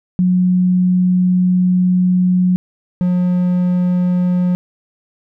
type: tone pair in turn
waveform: sine / triangle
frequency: 181.8 / 179.4 Hz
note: F#3 / F3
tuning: -30 / +47 cents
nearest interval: unison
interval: 23 cents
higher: first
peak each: -10 / -10 dBFS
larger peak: neither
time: 0.19-2.56 / 3.01-4.55 s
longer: first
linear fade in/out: 0 ms
effects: none